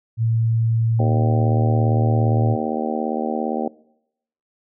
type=tone; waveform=sine; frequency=113.8 Hz; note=A#2; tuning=41 cents flat; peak=-16 dBFS; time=0.17-2.57 s; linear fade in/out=50 ms
type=harmonic tone; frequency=77.5 Hz; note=D#2; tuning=6 cents flat; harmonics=3 / 4 / 5 / 6 / 7 / 8 / 9 / 10; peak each=-25 / -30 / -29 / -31 / -28 / -32 / -34 / -28 dBFS; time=0.99-3.68 s; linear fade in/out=5 ms
effects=noise-tail reverb RT60 0.8 s tail -22 dB re dry